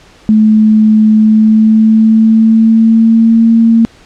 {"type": "tone with pitch glide", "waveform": "sine", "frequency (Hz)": [216.2, 227.9], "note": ["A3", "A#3"], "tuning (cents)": [-30, -39], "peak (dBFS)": -3, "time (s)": [0.29, 3.85], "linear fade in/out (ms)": 0, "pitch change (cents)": 91, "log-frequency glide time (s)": [1.15, 3.5], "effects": ["pink hiss -41 dBFS RMS until 4.05 s", "low-pass 6000 Hz 12 dB/octave"]}